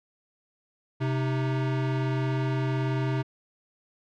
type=tone pair together; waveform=square; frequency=130.8 / 311.1 Hz; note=C3 / D#4; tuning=0 / 0 cents; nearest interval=octave + minor third; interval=1500 cents; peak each=-26 / -34 dBFS; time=1-3.23 s; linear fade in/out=20 ms; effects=low-pass 3000 Hz 12 dB/octave